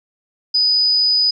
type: tone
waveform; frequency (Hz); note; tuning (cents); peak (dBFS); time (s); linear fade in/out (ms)
sine; 4978; D#8; 0; -12; 0.54-1.31; 10
effects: none